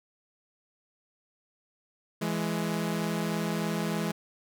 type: tone pair together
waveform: sawtooth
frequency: 166.44 / 209.7 Hz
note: E3 / G#3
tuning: +17 / +17 cents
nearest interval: major third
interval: 400 cents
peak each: -27 dBFS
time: 2.21-4.12 s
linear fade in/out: 10 ms
effects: none